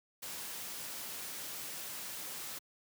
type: noise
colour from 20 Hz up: white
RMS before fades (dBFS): -43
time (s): 0.22-2.59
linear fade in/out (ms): 10
effects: high-pass 100 Hz 12 dB/octave